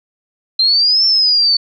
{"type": "exponential two-way sweep", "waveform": "sine", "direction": "up then down", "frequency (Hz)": [4097, 5400, 4467], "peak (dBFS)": -9, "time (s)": [0.59, 1.57], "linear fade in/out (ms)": 5, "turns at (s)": 1.05, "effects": []}